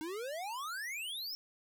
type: exponential sweep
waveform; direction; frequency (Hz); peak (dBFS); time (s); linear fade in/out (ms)
square; up; 302.4 to 5470; -39; 0.01-1.35; 0
effects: none